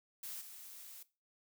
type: noise with level steps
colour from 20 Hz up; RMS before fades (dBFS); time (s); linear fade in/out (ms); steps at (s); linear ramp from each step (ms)
blue; -45 / -52; 0.23-1.03; 5; 0.4; 20
effects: noise-tail reverb RT60 0.3 s tail -18 dB re dry